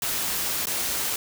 white noise with dropouts, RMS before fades -27 dBFS, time 0.02-1.16 s, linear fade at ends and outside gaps 2 ms, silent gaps 0.657-0.669 s, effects none

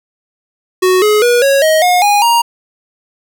square tone with pitch steps, 370 / 422.6 / 482.6 / 551.2 / 629.5 / 718.9 / 821.1 / 937.7 Hz, F#4 / G#4 / B4 / C#5 / D#5 / F5 / G#5 / A#5, 0 / +30 / -40 / -10 / +20 / +50 / -20 / +10 cents, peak -8 dBFS, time 0.82-2.42 s, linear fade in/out 10 ms, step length 200 ms, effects none

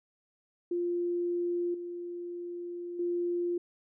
sine tone with level steps, 349.1 Hz, F4, 1 cent flat, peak -28 / -36 / -28 dBFS, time 0.71-3.58 s, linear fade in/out 5 ms, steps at 1.74 / 2.99 s, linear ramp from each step 5 ms, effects none

